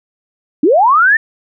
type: linear sweep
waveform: sine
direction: up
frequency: 262.9 to 1829 Hz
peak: -6 dBFS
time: 0.63-1.17 s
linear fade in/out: 5 ms
effects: none